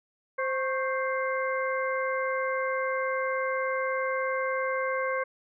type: harmonic tone with a mistuned harmonic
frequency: 523.3 Hz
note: C5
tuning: in tune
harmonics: 1 / 2 / 3 / 4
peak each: -29 / -32 / -34 / -35 dBFS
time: 0.38-5.24 s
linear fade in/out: 10 ms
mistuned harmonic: 2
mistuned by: +75 cents
effects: none